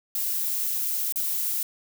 violet noise with dropouts, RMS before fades -27 dBFS, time 0.15-1.63 s, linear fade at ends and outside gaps 2 ms, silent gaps 1.124-1.158 s, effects none

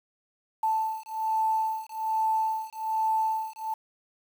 sine beating tone pair, 880 / 881.2 Hz, A5 / A5, 0 / +2 cents, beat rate 1.2 Hz, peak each -28 dBFS, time 0.63-3.74 s, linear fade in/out 5 ms, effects 8-bit

